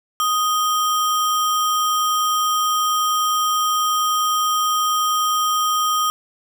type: tone with sample-and-hold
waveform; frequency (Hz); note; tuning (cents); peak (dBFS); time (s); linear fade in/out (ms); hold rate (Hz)
sine; 1244.5; D#6; 0; -16; 0.2-6.1; 0; 4410
effects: none